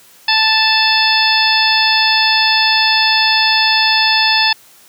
harmonic tone with a mistuned harmonic, 880 Hz, A5, in tune, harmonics 1 / 2 / 3 / 4 / 5 / 6, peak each -17 / -17 / -17 / -17 / -17 / -17 dBFS, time 0.28-4.53 s, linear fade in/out 5 ms, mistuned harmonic 6, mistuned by -49 cents, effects white hiss -45 dBFS RMS until 4.88 s + high-pass 100 Hz 12 dB/octave

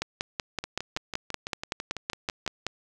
two click trains, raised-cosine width 0.2 ms, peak -16 / -11 dBFS, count 12 / 15, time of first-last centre 0.64-2.464 / 0.02-2.667 s, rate 6.03 / 5.29 Hz, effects none

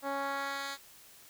10% pulse tone with band-pass filter sweep, 277.2 Hz, C#4, in tune, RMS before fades -36 dBFS, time 0.02-0.78 s, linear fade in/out 50 ms, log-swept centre 560 to 4300 Hz, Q 0.7, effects white hiss -56 dBFS RMS until 1.29 s

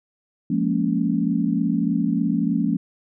sine chord, Bb minor seventh, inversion second, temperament just, 174.81 / 209.8 / 233.1 / 279.7 Hz, F3 / Ab3 / Bb3 / Db4, +2 / +18 / 0 / +16 cents, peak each -24 dBFS, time 0.5-2.77 s, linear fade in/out 5 ms, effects none

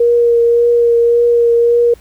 sine tone with vibrato, 471.9 Hz, A#4, 21 cents sharp, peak -7 dBFS, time 0-1.94 s, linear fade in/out 5 ms, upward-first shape triangle, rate 1.8 Hz, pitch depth 16 cents each way, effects added 60 Hz sine -42 dBFS peak until 2 s + pink hiss -47 dBFS RMS until 2 s

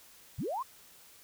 sine linear sweep, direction up, 70.6 to 1120 Hz, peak -32 dBFS, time 0.38-0.63 s, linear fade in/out 10 ms, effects white hiss -57 dBFS RMS until 1.23 s

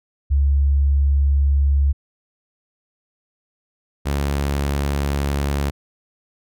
sine / sawtooth tone pair in turn, 70 / 70.69 Hz, C#2 / C#2, +18 / +34 cents, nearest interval unison, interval 16 cents, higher second, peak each -13 / -15 dBFS, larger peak first, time 0.3-1.93 / 4.05-5.71 s, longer second, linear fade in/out 20 ms, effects none

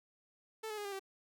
sawtooth tone with pitch steps, 440 / 426.2 / 412.9 / 400 / 387.5 Hz, A4 / G#4 / G#4 / G4 / G4, 0 / +45 / -10 / +35 / -20 cents, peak -36 dBFS, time 0.63-0.995 s, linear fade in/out 10 ms, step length 73 ms, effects none

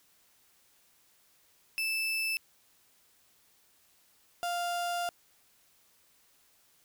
35% pulse tone pair in turn, 2637 / 698.5 Hz, E7 / F5, 0 / 0 cents, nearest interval octave + major seventh, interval 2300 cents, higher first, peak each -28 / -29 dBFS, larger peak first, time 1.78-2.37 / 4.43-5.09 s, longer second, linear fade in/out 0 ms, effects white hiss -66 dBFS RMS until 6.84 s

